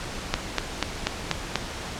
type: click train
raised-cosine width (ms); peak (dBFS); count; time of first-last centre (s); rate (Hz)
0.2; -4; 6; 0.34-1.557; 4.11
effects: pink hiss -34 dBFS RMS until 1.99 s + low-pass 7000 Hz 12 dB/octave